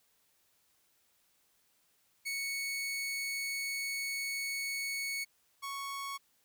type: tone pair in turn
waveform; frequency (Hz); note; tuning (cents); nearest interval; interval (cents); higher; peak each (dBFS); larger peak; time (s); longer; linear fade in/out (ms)
sawtooth; 2217 / 1108.5; C#7 / C#6; 0 / 0; octave; 1200; first; -31 / -34; first; 2.25-5.25 / 5.62-6.18; first; 20
effects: white hiss -72 dBFS RMS until 6.44 s